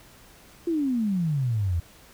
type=exponential sweep; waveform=sine; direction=down; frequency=349.2 to 80.9 Hz; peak=-22 dBFS; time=0.67-1.8 s; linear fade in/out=5 ms; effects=pink hiss -52 dBFS RMS until 2.13 s